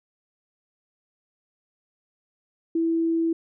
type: tone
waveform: sine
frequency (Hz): 329.6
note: E4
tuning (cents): 0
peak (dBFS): -20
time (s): 2.75-3.33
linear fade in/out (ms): 5
effects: none